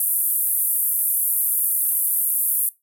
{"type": "band-pass noise", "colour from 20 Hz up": "white", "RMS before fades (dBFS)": -21, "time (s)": [0, 2.69], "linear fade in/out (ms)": 2, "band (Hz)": [10000, 14000], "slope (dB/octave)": 48, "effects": ["noise-tail reverb RT60 0.2 s tail -19 dB re dry"]}